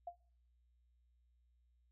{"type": "tone with exponential decay", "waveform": "sine", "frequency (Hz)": 698.5, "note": "F5", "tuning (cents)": 0, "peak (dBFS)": -39, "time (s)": [0.07, 0.18], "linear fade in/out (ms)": 5, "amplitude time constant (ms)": 22, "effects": ["noise-tail reverb RT60 0.6 s tail -25 dB re dry", "added 60 Hz sine -70 dBFS peak until 1.91 s"]}